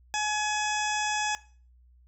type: harmonic tone with a mistuned harmonic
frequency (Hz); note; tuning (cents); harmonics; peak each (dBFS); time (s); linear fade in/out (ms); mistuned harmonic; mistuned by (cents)
846; G#5; +32; 1 / 2 / 3 / 4 / 6 / 7 / 8 / 9; -30 / -33 / -35 / -36 / -38 / -38 / -39 / -40; 0.14-1.35; 0; 8; -18
effects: noise-tail reverb RT60 0.4 s tail -18 dB re dry + added 61 Hz sine -55 dBFS peak until 2.07 s